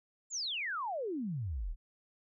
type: exponential sweep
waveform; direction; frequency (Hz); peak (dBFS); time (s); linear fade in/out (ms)
sine; down; 7440 to 32.26; -34; 0.3-1.76; 50
effects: none